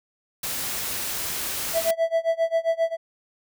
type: noise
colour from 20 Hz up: white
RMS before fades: -29 dBFS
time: 0.43-1.91 s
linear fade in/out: 5 ms
type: tone with tremolo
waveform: triangle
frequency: 659.3 Hz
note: E5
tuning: in tune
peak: -15 dBFS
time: 1.73-2.97 s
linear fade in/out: 50 ms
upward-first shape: sine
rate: 7.5 Hz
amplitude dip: 95%
effects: none